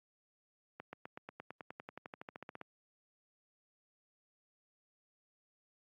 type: accelerating click train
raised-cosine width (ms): 0.5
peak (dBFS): -30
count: 21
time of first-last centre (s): 0.8-2.613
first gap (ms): 130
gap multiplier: 0.96
effects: high-pass 150 Hz 12 dB/octave + AAC 32 kbps